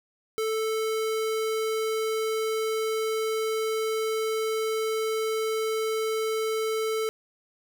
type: tone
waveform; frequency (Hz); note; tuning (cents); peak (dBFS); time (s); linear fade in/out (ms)
square; 440; A4; 0; -26; 0.38-7.09; 0
effects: none